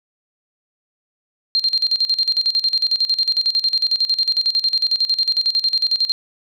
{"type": "tone with tremolo", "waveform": "sine", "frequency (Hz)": 4186, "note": "C8", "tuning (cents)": 0, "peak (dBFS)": -13, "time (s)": [1.55, 6.12], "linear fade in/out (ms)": 0, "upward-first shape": "square", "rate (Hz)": 11, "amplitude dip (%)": 80, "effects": []}